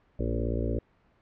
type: harmonic tone with a mistuned harmonic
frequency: 57.3 Hz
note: A#1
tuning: 29 cents flat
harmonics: 1 / 2 / 4 / 5 / 6 / 7 / 8 / 9 / 10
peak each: -30 / -33 / -36 / -37 / -38 / -38 / -39 / -40 / -40 dBFS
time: 0.19-0.79 s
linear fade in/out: 5 ms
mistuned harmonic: 4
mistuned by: -22 cents
effects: pink hiss -65 dBFS RMS until 1.21 s + low-pass 2000 Hz 12 dB/octave